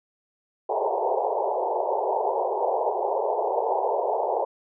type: band-pass noise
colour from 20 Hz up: white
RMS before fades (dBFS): -25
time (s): 0.69-4.45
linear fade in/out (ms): 5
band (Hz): 380 to 940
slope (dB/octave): 96
effects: none